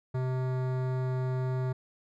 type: tone with hard clipping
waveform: sine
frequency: 128.7 Hz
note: C3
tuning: 28 cents flat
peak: -30 dBFS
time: 0.14-1.73 s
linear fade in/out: 10 ms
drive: 17 dB
effects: none